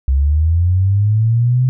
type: linear sweep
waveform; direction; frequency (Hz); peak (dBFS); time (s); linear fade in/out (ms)
sine; up; 64.9 to 129.7; -10; 0.08-1.69; 0
effects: none